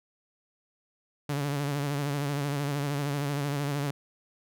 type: tone with vibrato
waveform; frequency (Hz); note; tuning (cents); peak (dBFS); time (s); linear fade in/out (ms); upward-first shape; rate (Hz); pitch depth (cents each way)
sawtooth; 142.9; D3; -47; -24; 1.29-3.91; 5; sine; 13; 55
effects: none